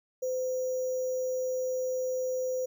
sine tone with sample-and-hold, 512 Hz, C5, 38 cents flat, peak -28 dBFS, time 0.22-2.66 s, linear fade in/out 10 ms, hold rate 6300 Hz, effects none

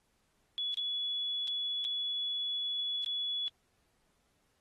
sine tone with dropouts, 3400 Hz, G#7, 40 cents sharp, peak -32 dBFS, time 0.58-3.48 s, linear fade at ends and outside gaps 0 ms, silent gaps 0.743-0.773 / 1.474-1.478 / 1.843-1.849 / 3.043-3.062 s, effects pink hiss -75 dBFS RMS until 4.6 s + AAC 32 kbps

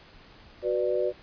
sine chord, B minor, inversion second, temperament just, 370.4 / 493.9 / 592.7 Hz, F#4 / B4 / D5, +2 / 0 / +16 cents, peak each -28 dBFS, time 0.62-1.13 s, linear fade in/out 50 ms, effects pink hiss -52 dBFS RMS until 1.22 s + resampled to 11025 Hz

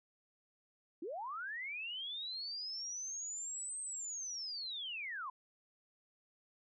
sine linear two-way sweep, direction up then down, 292.5 to 8372 to 969 Hz, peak -40 dBFS, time 1.02-5.3 s, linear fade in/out 5 ms, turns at 3.8 s, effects none

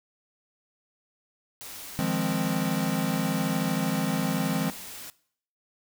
white noise, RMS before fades -41 dBFS, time 1.61-5.1 s, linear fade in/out 0 ms
square chord, F minor seventh, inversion third, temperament equal, 155.56 / 174.61 / 207.7 / 261.6 Hz, Eb3 / F3 / Ab3 / C4, 0 / 0 / 0 / 0 cents, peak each -33 / -30 / -31 / -31 dBFS, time 1.99-4.7 s, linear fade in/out 0 ms
effects noise-tail reverb RT60 0.6 s tail -20 dB re dry

